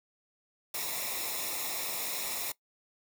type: noise with comb filter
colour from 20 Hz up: white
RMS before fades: -35 dBFS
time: 0.74-2.52 s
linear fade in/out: 5 ms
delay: 0.65 ms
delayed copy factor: -0.7
effects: noise-tail reverb RT60 0.1 s tail -20 dB re dry